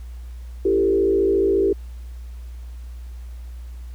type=tone with frequency modulation; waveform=sine; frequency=392 Hz; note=G4; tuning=in tune; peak=-15 dBFS; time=0.65-1.73 s; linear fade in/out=5 ms; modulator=54.3 Hz; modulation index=1; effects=added 60 Hz sine -32 dBFS peak until 3.94 s + pink hiss -55 dBFS RMS until 3.94 s